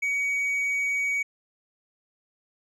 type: tone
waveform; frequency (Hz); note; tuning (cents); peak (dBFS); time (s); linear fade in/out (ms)
triangle; 2256; C#7; +30; -22; 0.02-1.23; 10
effects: resampled to 24000 Hz